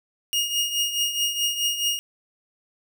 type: tone with tremolo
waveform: sawtooth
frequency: 2857 Hz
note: F7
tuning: 39 cents sharp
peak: -16 dBFS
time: 0.33-1.99 s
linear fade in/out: 0 ms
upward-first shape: triangle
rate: 4.7 Hz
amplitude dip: 70%
effects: none